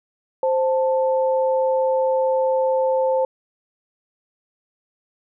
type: tone pair together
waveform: sine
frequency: 523.3 / 882.3 Hz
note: C5 / A5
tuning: 0 / +5 cents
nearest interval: major sixth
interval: 905 cents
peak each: -17 / -24 dBFS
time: 0.43-3.25 s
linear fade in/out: 2 ms
effects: none